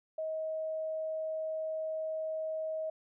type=tone; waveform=sine; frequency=633 Hz; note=D#5; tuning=30 cents sharp; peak=-33 dBFS; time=0.18-2.9 s; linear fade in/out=5 ms; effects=none